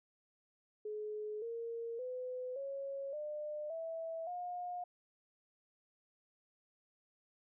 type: tone with pitch steps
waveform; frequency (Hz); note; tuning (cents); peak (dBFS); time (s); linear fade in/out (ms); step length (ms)
sine; 424.6 / 463 / 504.9 / 550.6 / 600.5 / 654.8 / 714.1; G#4 / A#4 / B4 / C#5 / D5 / E5 / F5; +38 / -12 / +38 / -12 / +38 / -12 / +38; -39; 0.85-4.84; 5; 570
effects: none